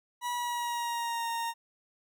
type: tone with pitch glide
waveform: 40% pulse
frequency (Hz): 971 to 926.1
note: B5 to A#5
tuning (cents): -30 to -12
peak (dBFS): -30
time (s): 0.21-1.54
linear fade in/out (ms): 50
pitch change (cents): -82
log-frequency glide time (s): 0.33-1.27
effects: none

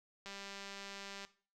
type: click train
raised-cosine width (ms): 0.2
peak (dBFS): -30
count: 197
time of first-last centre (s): 0.26-1.25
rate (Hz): 198
effects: noise-tail reverb RT60 0.4 s tail -17 dB re dry

